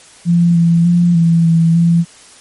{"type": "tone with pitch steps", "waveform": "sine", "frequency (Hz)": [171.6, 168.5, 173.7, 166.8, 165.1, 169], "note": ["F3", "E3", "F3", "E3", "E3", "E3"], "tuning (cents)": [-30, 38, -9, 21, 3, 43], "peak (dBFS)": -7, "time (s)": [0.25, 2.05], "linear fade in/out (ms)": 50, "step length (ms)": 300, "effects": ["white hiss -41 dBFS RMS until 2.4 s", "MP3 48 kbps"]}